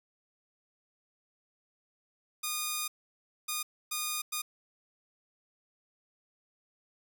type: tone bursts at uneven times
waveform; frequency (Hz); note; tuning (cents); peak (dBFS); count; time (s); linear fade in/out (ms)
5% pulse; 1225; D#6; -27; -20; 4; 2.43-2.88 / 3.48-3.63 / 3.91-4.22 / 4.32-4.42; 10
effects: none